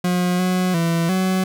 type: tone with pitch steps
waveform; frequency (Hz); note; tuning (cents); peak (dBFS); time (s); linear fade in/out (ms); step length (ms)
40% pulse; 179.3 / 183.2 / 167.2 / 187.1; F3 / F#3 / E3 / F#3; +46 / -17 / +25 / +20; -16; 0.04-1.44; 5; 350
effects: none